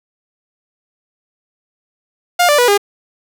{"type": "tone with pitch steps", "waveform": "sawtooth", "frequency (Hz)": [707, 587.7, 488.5, 406.1], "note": ["F5", "D5", "B4", "G#4"], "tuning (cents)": [21, 1, -19, -39], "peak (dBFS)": -5, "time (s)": [2.39, 2.778], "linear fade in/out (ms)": 10, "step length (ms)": 97, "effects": []}